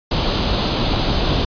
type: noise with comb filter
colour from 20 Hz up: pink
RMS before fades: -18 dBFS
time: 0.11-1.45 s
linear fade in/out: 5 ms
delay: 0.26 ms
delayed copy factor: +0.55
effects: resampled to 11025 Hz

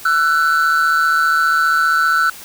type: tone pair together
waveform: triangle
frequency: 1337 / 1492 Hz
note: E6 / F#6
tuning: +24 / +14 cents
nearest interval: major second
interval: 190 cents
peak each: -13 dBFS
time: 0.05-2.3 s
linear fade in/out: 5 ms
effects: white hiss -36 dBFS RMS until 2.44 s

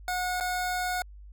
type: tone with dropouts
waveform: 25% pulse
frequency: 727 Hz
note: F#5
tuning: 31 cents flat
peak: -24 dBFS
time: 0.08-1.02 s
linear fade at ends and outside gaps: 1 ms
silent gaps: 0.401-0.408 s
effects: added 50 Hz sine -44 dBFS peak until 1.32 s

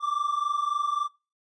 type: tone pair together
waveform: triangle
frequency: 1157 / 1180.6 Hz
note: D6 / D6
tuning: -26 / +9 cents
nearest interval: unison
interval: 35 cents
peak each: -27 / -25 dBFS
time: 0-1.09 s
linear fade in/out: 50 ms
effects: noise-tail reverb RT60 0.3 s tail -21 dB re dry + resampled to 22050 Hz

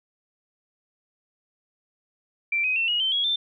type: tone with pitch steps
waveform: sine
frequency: 2349 / 2518 / 2698 / 2892 / 3100 / 3322 / 3560 Hz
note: D7 / D#7 / E7 / F#7 / G7 / G#7 / A7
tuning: 0 / +20 / +40 / -40 / -20 / 0 / +20 cents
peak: -21 dBFS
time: 2.52-3.36 s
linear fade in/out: 5 ms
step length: 120 ms
effects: none

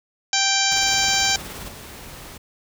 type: harmonic tone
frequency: 784 Hz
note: G5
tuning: in tune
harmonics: 1 / 2 / 3 / 4 / 5 / 6 / 7 / 8 / 9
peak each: -26 / -26 / -26 / -26 / -26 / -26 / -26 / -26 / -26 dBFS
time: 0.33-1.36 s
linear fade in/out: 2 ms
type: noise with tremolo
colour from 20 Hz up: pink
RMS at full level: -34 dBFS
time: 0.71-1.69 s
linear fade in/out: 10 ms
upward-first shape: sine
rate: 19 Hz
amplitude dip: 55%
type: noise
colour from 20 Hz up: pink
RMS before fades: -39 dBFS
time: 0.88-2.38 s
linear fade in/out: 10 ms
effects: none

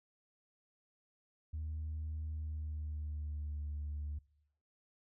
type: tone with pitch glide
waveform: sine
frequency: 77.78 to 73.84 Hz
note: D#2 to D2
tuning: 0 to +10 cents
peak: -36 dBFS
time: 1.53-4.19 s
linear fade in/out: 10 ms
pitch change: -90 cents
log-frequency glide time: 2.31-3.64 s
effects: noise-tail reverb RT60 0.8 s tail -24 dB re dry + tanh soft clip ceiling -35 dBFS

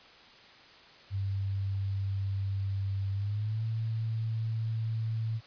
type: tone with pitch glide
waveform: sine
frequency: 98 to 111.92 Hz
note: G2 to A2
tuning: 0 to +30 cents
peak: -29 dBFS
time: 1.1-5.41 s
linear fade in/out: 50 ms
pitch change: +230 cents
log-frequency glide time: 3.12-3.64 s
effects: white hiss -54 dBFS RMS until 5.46 s + resampled to 11025 Hz

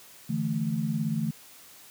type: chord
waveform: sine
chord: D suspended second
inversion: none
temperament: equal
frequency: 146.83 / 164.81 / 220 Hz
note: D3 / E3 / A3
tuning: 0 / 0 / 0 cents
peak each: -31 / -30 / -29 dBFS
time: 0.29-1.31 s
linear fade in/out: 10 ms
effects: white hiss -51 dBFS RMS until 1.9 s + high-pass 80 Hz 12 dB/octave

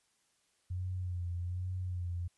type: tone with vibrato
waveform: sine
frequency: 89.7 Hz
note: F2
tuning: 47 cents sharp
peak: -34 dBFS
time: 0.7-2.28 s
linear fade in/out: 10 ms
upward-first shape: sine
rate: 1.2 Hz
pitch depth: 47 cents each way
effects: white hiss -74 dBFS RMS until 2.37 s + resampled to 24000 Hz

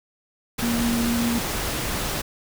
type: tone in noise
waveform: sine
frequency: 234.9 Hz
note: A#3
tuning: 13 cents sharp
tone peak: -21 dBFS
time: 0.62-1.39 s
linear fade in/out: 10 ms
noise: pink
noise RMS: -27 dBFS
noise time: 0.58-2.22 s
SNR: +3 dB
effects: none

